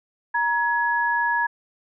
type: tone pair together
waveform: sine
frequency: 944 / 1682 Hz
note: A#5 / G#6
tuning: +22 / +22 cents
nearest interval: minor seventh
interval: 1000 cents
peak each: -22 dBFS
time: 0.34-1.47 s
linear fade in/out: 10 ms
effects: none